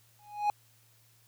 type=tone with exponential growth; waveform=triangle; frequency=830.6 Hz; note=G#5; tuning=in tune; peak=-20 dBFS; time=0.19-0.5 s; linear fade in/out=1 ms; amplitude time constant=67 ms; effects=added 114 Hz sine -65 dBFS peak until 1.27 s + white hiss -65 dBFS RMS until 1.27 s